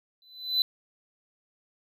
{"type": "tone with exponential growth", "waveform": "triangle", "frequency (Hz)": 4011, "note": "B7", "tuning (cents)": 26, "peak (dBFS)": -17, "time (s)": [0.22, 0.62], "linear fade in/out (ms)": 1, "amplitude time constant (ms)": 85, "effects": []}